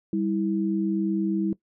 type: tone pair together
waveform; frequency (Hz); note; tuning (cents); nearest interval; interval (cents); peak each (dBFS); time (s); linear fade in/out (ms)
sine; 196.7 / 325.2; G3 / E4; +6 / -23; major sixth; 871; -25; 0.13-1.53; 2
effects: noise-tail reverb RT60 0.1 s tail -19 dB re dry